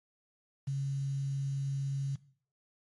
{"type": "tone with quantisation", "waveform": "sine", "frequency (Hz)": 137.7, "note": "C#3", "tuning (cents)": -11, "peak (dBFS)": -30, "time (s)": [0.67, 2.16], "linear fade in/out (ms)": 10, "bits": 9, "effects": ["noise-tail reverb RT60 0.5 s tail -18 dB re dry", "MP3 48 kbps"]}